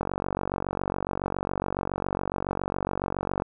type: click train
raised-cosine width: 1 ms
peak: -13 dBFS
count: 162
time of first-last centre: 0.01-3.421 s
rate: 47.2 Hz
effects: none